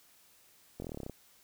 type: slowing click train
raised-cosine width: 2 ms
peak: -27 dBFS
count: 12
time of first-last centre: 0.8-1.097 s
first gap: 22 ms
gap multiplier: 1.04
effects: white hiss -63 dBFS RMS until 1.43 s